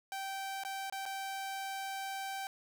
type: tone with dropouts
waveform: sawtooth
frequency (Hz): 778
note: G5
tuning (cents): -13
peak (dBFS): -34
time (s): 0.12-2.47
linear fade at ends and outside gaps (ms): 1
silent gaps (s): 0.636-0.649 / 0.899-0.924 / 1.055-1.061
effects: none